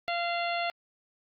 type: harmonic tone with a mistuned harmonic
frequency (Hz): 690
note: F5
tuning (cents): -21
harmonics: 1 / 2 / 3 / 4 / 5 / 6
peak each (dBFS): -30 / -37 / -36 / -37 / -41 / -42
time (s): 0.08-0.7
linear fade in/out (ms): 0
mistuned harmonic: 6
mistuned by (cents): +46
effects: Opus 48 kbps